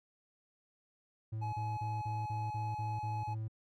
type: tone bursts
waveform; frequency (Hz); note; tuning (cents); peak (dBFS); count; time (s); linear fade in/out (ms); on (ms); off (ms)
triangle; 110; A2; 0; -34; 9; 1.32-3.482; 10; 210; 34
type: tone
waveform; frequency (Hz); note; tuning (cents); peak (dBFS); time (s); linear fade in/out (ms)
triangle; 847; G#5; +34; -36; 1.41-3.35; 20
effects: none